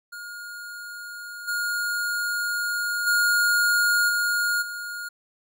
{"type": "tone with level steps", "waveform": "square", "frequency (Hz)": 1427, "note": "F6", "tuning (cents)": 37, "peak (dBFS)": [-36, -25, -19, -22, -32], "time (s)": [0.12, 5.09], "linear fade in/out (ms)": 10, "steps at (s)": [1.47, 3.06, 4.08, 4.61], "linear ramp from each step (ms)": 20, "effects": []}